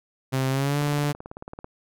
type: tone with pitch glide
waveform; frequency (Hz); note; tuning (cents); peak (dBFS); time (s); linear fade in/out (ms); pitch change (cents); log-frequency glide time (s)
sawtooth; 132.2 to 145.84; C3 to D3; +18 to -12; -18; 0.32-1.13; 20; +170; 0.49-0.78
type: click train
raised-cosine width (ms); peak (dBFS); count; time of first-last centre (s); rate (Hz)
1; -23; 16; 0.82-1.644; 18.2
effects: none